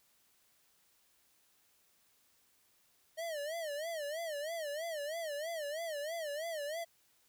square tone with vibrato, 622.3 Hz, D#5, in tune, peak -38 dBFS, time 3.17-6.85 s, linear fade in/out 20 ms, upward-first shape sine, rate 3.1 Hz, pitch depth 150 cents each way, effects white hiss -71 dBFS RMS until 7.28 s

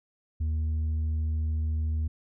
sine tone with tanh clipping, 78.4 Hz, D#2, 14 cents sharp, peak -26 dBFS, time 0.4-2.08 s, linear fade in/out 10 ms, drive 3 dB, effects none

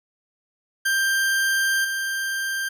40% pulse tone with level steps, 1581 Hz, G6, 14 cents sharp, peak -18 / -23 dBFS, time 0.85-2.69 s, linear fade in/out 10 ms, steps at 1.84 s, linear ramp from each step 10 ms, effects none

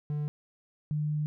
triangle / sine tone pair in turn, 148.4 / 150.56 Hz, D3 / D3, +18 / +43 cents, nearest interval unison, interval 25 cents, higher second, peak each -27 dBFS, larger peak neither, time 0.1-0.28 / 0.91-1.26 s, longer second, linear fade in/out 0 ms, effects none

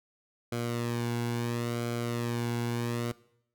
sawtooth tone with flanger, 118.7 Hz, A#2, 32 cents sharp, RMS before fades -32 dBFS, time 0.52-3.12 s, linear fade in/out 5 ms, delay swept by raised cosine 1.1 to 1.63 ms, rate 0.73 Hz, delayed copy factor -0.65, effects noise-tail reverb RT60 0.7 s tail -20 dB re dry

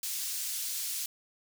pink high-pass noise, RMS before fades -35 dBFS, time 0.03-1.06 s, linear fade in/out 2 ms, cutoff 5200 Hz, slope 12 dB/octave, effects none

